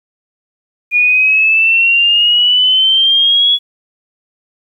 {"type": "exponential sweep", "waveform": "sine", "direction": "up", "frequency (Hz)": [2432, 3385], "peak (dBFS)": -7, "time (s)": [0.91, 3.59], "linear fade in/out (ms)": 50, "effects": ["8-bit"]}